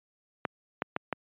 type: clicks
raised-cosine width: 0.5 ms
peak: -13 dBFS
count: 4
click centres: 0.452 / 0.821 / 0.964 / 1.127 s
effects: high-pass 150 Hz 12 dB/octave + resampled to 8000 Hz